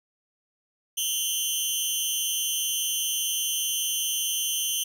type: tone with amplitude modulation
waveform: 15% pulse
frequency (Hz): 3069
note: G7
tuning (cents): -37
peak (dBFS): -14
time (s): 0.97-4.84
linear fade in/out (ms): 10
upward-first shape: sine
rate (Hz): 275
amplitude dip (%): 85
effects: none